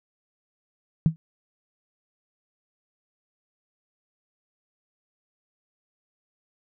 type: tone with exponential decay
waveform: sine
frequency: 160.7 Hz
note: E3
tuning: 44 cents flat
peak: -11 dBFS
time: 1.06-1.16 s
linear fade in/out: 0 ms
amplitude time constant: 21 ms
effects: none